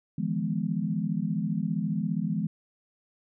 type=chord; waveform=sine; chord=F half-diminished seventh; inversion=third; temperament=equal with one note detuned; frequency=155.56 / 170.53 / 207.7 / 246.9 Hz; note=Eb3 / F3 / Ab3 / Cb4; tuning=0 / -41 / 0 / 0 cents; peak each=-33 / -30 / -30 / -35 dBFS; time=0.18-2.47 s; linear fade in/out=5 ms; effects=none